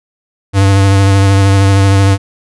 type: tone with vibrato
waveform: square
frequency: 98 Hz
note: G2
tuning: in tune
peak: -6 dBFS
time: 0.53-2.18 s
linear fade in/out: 50 ms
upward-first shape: triangle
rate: 13 Hz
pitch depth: 27 cents each way
effects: resampled to 24000 Hz